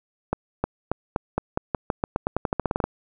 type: accelerating click train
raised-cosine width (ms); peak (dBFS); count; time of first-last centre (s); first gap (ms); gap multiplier
1; -8; 20; 0.33-2.84; 310; 0.89
effects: none